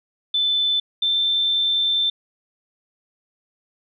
sine tone pair in turn, 3520 / 3555 Hz, A7 / A7, 0 / +17 cents, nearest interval unison, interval 17 cents, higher second, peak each -17 dBFS, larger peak neither, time 0.34-0.8 / 1.02-2.1 s, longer second, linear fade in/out 5 ms, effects none

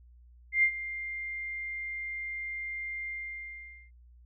sine tone with ADSR envelope, 2100 Hz, C7, 6 cents sharp, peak -19 dBFS, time 0.52-3.91 s, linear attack 110 ms, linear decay 76 ms, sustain -15 dB, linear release 830 ms, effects added 60 Hz sine -53 dBFS peak until 4.25 s

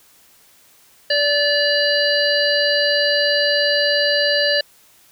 harmonic tone with a mistuned harmonic, 580 Hz, D5, 22 cents flat, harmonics 1 / 3 / 5 / 7 / 8, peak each -19 / -20 / -24 / -23 / -21 dBFS, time 1.1-4.61 s, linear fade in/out 5 ms, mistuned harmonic 8, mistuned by +16 cents, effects white hiss -52 dBFS RMS until 5.11 s

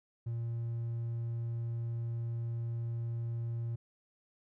triangle tone, 116.54 Hz, A#2, in tune, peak -31 dBFS, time 0.26-3.76 s, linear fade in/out 10 ms, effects tanh soft clip ceiling -27 dBFS

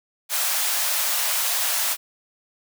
white high-pass noise, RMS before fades -23 dBFS, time 0.29-1.97 s, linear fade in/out 50 ms, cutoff 560 Hz, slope 48 dB/octave, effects none

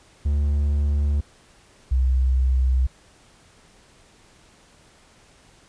triangle / sine tone pair in turn, 72.4 / 64.22 Hz, D2 / C2, -24 / -32 cents, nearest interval major second, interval 208 cents, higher first, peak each -16 dBFS, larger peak neither, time 0.25-1.21 / 1.91-2.87 s, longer neither, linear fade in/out 10 ms, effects pink hiss -54 dBFS RMS until 5.68 s + resampled to 22050 Hz

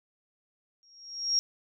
sine tone with exponential growth, 5588 Hz, F8, in tune, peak -20 dBFS, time 0.83-1.39 s, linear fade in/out 0 ms, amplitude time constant 120 ms, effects none

